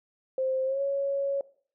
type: tone with pitch glide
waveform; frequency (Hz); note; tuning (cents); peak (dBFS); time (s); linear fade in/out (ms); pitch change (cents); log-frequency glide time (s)
sine; 524 to 555.2; C5 to C#5; +2 to +3; -25; 0.38-1.41; 2; +101; 0.65-0.81
effects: noise-tail reverb RT60 0.5 s tail -19 dB re dry